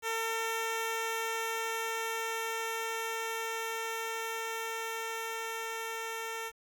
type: tone with level ramp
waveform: 10% pulse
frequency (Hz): 451.6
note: A4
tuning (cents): +45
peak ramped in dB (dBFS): -23 to -28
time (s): 0.02-6.52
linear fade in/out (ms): 50
effects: 10-bit